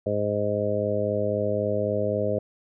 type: harmonic tone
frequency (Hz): 103.83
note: G#2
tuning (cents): 0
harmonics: 1 / 2 / 3 / 4 / 5 / 6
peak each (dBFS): -31 / -32 / -35 / -30 / -27 / -28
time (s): 0.06-2.39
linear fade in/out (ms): 5
effects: none